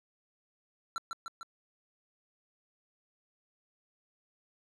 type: tone with echo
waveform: square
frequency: 1350 Hz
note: E6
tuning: 41 cents sharp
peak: -33 dBFS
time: 0.96-0.98 s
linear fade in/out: 0 ms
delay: 150 ms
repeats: 3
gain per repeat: -3 dB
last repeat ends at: 1.43 s
effects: low-pass 7000 Hz 12 dB/octave